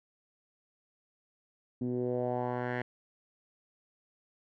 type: tone with low-pass filter sweep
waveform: 10% pulse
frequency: 123.47 Hz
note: B2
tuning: in tune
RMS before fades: -33 dBFS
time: 1.81-2.82 s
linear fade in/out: 5 ms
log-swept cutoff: 260 to 2000 Hz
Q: 2.6
effects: none